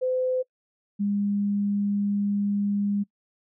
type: tone pair in turn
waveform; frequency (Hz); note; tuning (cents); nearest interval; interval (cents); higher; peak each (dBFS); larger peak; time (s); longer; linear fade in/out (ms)
sine; 511 / 202.8; C5 / G#3; -41 / -41; octave + major third; 1600; first; -22; neither; 0.01-0.43 / 0.99-3.04; second; 20
effects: noise-tail reverb RT60 0.1 s tail -24 dB re dry